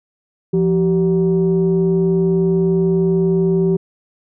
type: tone pair together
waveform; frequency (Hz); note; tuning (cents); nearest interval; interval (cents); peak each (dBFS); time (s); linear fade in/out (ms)
sine; 171.56 / 384.8; F3 / G4; -31 / -32; octave + major second; 1399; -14; 0.53-3.77; 10
effects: tanh soft clip ceiling -7 dBFS